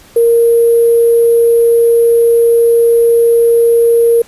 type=tone with sample-and-hold; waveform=sine; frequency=466.2 Hz; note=A#4; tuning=in tune; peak=-5 dBFS; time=0.16-4.22 s; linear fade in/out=5 ms; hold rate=11025 Hz; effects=pink hiss -41 dBFS RMS until 4.27 s + resampled to 32000 Hz